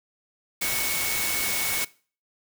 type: tone in noise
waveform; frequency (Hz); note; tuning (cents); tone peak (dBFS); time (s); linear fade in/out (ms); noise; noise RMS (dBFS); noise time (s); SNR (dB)
sine; 2217; C#7; 0; -31; 0.61-1.85; 10; white; -27; 0.61-1.85; -7
effects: noise-tail reverb RT60 0.4 s tail -21 dB re dry